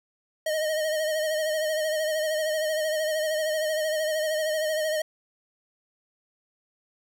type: tone with vibrato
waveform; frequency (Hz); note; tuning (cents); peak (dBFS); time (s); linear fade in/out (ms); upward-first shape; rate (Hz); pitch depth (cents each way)
square; 622.3; D#5; 0; -25; 0.46-5.02; 5; sine; 13; 44
effects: 10-bit